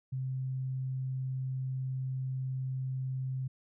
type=tone; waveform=sine; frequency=130.81 Hz; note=C3; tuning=in tune; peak=-32 dBFS; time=0.12-3.48 s; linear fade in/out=10 ms; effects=none